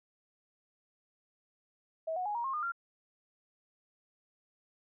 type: tone with pitch steps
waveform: sine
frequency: 645 / 732.4 / 831.6 / 944.3 / 1072.3 / 1217.6 / 1382.6 Hz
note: E5 / F#5 / G#5 / A#5 / C6 / D#6 / F6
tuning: -38 / -18 / +2 / +22 / +42 / -38 / -18 cents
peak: -32 dBFS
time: 2.07-2.721 s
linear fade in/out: 10 ms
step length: 93 ms
effects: none